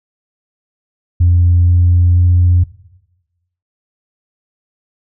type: tone with pitch steps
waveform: sine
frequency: 87.31 / 87.92 / 88.53 Hz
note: F2 / F2 / F2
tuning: 0 / +12 / +24 cents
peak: -5 dBFS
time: 1.2-2.64 s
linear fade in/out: 10 ms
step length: 480 ms
effects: noise-tail reverb RT60 1.0 s tail -18 dB re dry + tanh soft clip ceiling -3 dBFS